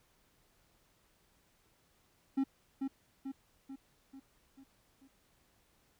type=tone with echo; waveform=triangle; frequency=270 Hz; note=C#4; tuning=45 cents flat; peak=-26 dBFS; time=2.37-2.44 s; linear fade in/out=10 ms; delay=440 ms; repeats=6; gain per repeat=-5 dB; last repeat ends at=5.08 s; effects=pink hiss -71 dBFS RMS until 5.99 s